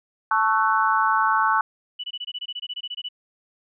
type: chord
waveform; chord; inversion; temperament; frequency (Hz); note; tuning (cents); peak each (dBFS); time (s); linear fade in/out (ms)
sine; F# minor seventh; first; equal with one note detuned; 880 / 1108.7 / 1318.5 / 1499.8; A5 / C#6 / E6 / F#6; 0 / 0 / 0 / +23; -22 / -22 / -24 / -24; 0.31-1.61; 2
type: tone bursts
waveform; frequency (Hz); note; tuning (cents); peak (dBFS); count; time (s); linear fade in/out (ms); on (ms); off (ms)
sine; 2960; F#7; 0; -28; 16; 1.99-3.088; 10; 48; 22
effects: none